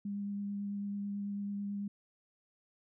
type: tone with vibrato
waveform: sine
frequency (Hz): 201.9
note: G#3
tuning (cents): -49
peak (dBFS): -35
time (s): 0.05-1.88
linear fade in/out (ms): 5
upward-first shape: sine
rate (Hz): 9.1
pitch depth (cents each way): 10
effects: none